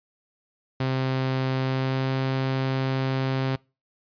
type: tone with pitch glide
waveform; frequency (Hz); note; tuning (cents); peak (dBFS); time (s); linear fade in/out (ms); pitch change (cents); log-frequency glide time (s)
sawtooth; 131.4 to 132.62; C3 to C3; +8 to +24; -19; 0.8-3.56; 5; +16; 1.58-2.15
effects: noise-tail reverb RT60 0.3 s tail -25 dB re dry + resampled to 11025 Hz